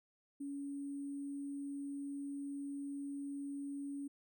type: tone with sample-and-hold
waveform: sine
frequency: 281.2 Hz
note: C#4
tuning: 25 cents sharp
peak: -40 dBFS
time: 0.4-4.08 s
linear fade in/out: 10 ms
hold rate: 8820 Hz
effects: none